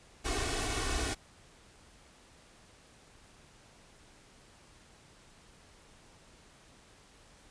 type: noise with comb filter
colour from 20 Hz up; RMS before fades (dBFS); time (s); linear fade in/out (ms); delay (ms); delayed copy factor
pink; -33; 0.24-1.15; 20; 2.7; +0.9
effects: pink hiss -59 dBFS RMS until 7.5 s + resampled to 22050 Hz